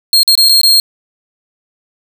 40% pulse tone with dropouts, 4233 Hz, C8, 19 cents sharp, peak -4 dBFS, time 0.13-0.8 s, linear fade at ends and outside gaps 1 ms, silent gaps 0.232-0.277 / 0.353-0.376 / 0.488-0.493 / 0.614-0.633 s, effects none

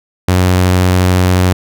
sawtooth tone, 91.4 Hz, F#2, 21 cents flat, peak -4 dBFS, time 0.28-1.53 s, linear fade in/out 5 ms, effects none

